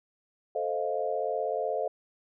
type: chord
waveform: sine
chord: F dominant seventh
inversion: first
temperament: equal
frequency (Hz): 440 / 523.3 / 622.3 / 698.5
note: A4 / C5 / Eb5 / F5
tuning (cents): 0 / 0 / 0 / 0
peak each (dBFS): -33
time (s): 0.55-1.88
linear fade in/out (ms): 5
effects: none